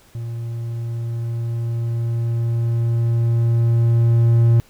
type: tone with level ramp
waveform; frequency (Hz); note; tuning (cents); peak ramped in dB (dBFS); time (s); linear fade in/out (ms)
triangle; 116.54; A#2; 0; -23 to -8; 0.15-4.6; 0
effects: pink hiss -52 dBFS RMS until 4.69 s